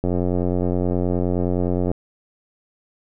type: click train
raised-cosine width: 2 ms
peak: -9 dBFS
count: 169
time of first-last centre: 0.04-1.915 s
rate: 89.6 Hz
effects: none